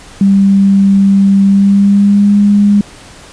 sine tone with pitch glide, 196.6 to 204 Hz, G3 to G#3, +5 to -31 cents, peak -4 dBFS, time 0.21-2.81 s, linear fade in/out 2 ms, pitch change +64 cents, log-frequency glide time 1.44-2.35 s, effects pink hiss -35 dBFS RMS until 3.32 s + resampled to 22050 Hz

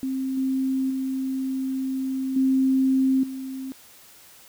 sine tone with level steps, 264.3 Hz, C4, 18 cents sharp, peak -24 / -21 / -24 / -17 / -30 dBFS, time 0.03-3.72 s, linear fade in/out 0 ms, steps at 0.37 / 0.9 / 2.36 / 3.23 s, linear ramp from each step 5 ms, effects white hiss -50 dBFS RMS until 4.48 s

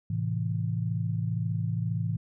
sine chord, A minor, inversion none, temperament just, 110 / 132 / 165 Hz, A2 / C3 / E3, 0 / +16 / +2 cents, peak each -29 / -34 / -31 dBFS, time 0.1-2.17 s, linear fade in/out 5 ms, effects none

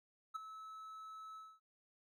triangle tone with ADSR envelope, 1300 Hz, E6, 24 cents flat, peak -35 dBFS, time 0.34-1.6 s, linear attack 19 ms, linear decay 10 ms, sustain -12 dB, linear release 240 ms, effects none

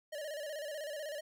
square tone with vibrato, 598 Hz, D5, 31 cents sharp, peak -40 dBFS, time 0.12-1.21 s, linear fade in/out 10 ms, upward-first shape square, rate 16 Hz, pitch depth 73 cents each way, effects none

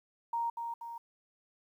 sine tone with echo, 932.3 Hz, A#5, in tune, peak -30 dBFS, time 0.33-0.5 s, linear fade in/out 5 ms, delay 240 ms, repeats 2, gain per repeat -5 dB, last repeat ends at 0.98 s, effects 11-bit

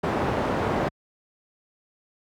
white low-pass noise, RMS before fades -25 dBFS, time 0.03-0.89 s, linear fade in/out 10 ms, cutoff 780 Hz, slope 12 dB/octave, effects high-pass 60 Hz 12 dB/octave

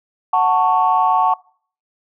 sine chord, F# minor, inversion none, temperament just, 740 / 888 / 1110 Hz, F#5 / A5 / C#6, 0 / +16 / +2 cents, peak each -16 dBFS, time 0.33-1.34 s, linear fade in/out 5 ms, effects noise-tail reverb RT60 0.5 s tail -23 dB re dry + tanh soft clip ceiling -3 dBFS

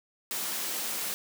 white high-pass noise, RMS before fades -33 dBFS, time 0.31-1.14 s, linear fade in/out 0 ms, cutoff 160 Hz, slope 48 dB/octave, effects none

